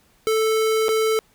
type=tone with dropouts; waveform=square; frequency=440 Hz; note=A4; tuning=in tune; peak=-18 dBFS; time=0.27-1.19 s; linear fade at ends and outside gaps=0 ms; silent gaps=0.883-0.89 s; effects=pink hiss -59 dBFS RMS until 1.34 s